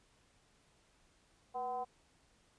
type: tone with frequency modulation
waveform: sine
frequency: 753 Hz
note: F#5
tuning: 30 cents sharp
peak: -36 dBFS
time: 1.54-1.85 s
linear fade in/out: 20 ms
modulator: 264 Hz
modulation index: 0.79
effects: pink hiss -70 dBFS RMS until 2.58 s + resampled to 22050 Hz